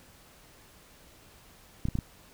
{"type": "clicks", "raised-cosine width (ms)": 5, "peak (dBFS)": -17, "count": 4, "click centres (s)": [1.854, 1.886, 1.954, 1.988], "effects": ["pink hiss -56 dBFS RMS until 2.33 s"]}